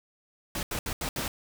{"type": "noise bursts at uneven times", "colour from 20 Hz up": "pink", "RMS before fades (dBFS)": -32, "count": 5, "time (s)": [[0.55, 0.63], [0.71, 0.79], [0.86, 0.93], [1.01, 1.09], [1.16, 1.28]], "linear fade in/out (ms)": 2, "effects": []}